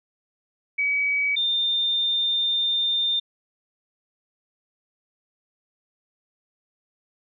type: tone pair in turn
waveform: sine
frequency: 2274 / 3610 Hz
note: C#7 / A7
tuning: +44 / +44 cents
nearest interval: minor sixth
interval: 800 cents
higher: second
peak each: -20 dBFS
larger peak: neither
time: 0.78-1.36 / 1.36-3.2 s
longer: second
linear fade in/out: 10 ms
effects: none